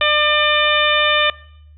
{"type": "harmonic tone", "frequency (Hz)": 599, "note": "D5", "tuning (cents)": 34, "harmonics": [1, 2, 3, 4, 5, 6], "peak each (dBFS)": [-20, -20, -20, -20, -20, -20], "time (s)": [0.01, 1.3], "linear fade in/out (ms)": 2, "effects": ["noise-tail reverb RT60 0.7 s tail -20 dB re dry", "added 75 Hz sine -41 dBFS peak until 1.77 s"]}